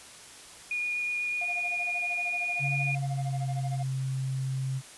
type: tone with vibrato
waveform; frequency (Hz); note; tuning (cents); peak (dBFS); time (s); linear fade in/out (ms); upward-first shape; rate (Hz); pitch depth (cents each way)
sine; 2442; D#7; -33; -28; 0.71-2.95; 2; sine; 8.1; 9
type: tone with tremolo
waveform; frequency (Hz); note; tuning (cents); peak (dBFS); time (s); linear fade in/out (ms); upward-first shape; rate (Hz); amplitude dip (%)
triangle; 705; F5; +16; -33; 1.41-3.83; 5; sine; 13; 95
type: tone with pitch glide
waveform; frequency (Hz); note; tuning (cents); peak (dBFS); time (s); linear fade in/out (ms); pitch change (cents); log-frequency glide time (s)
sine; 138.59 to 132.56; C#3 to C3; 0 to +23; -28; 2.59-4.82; 50; -77; 2.82-3.47
effects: white hiss -48 dBFS RMS until 4.97 s + resampled to 24000 Hz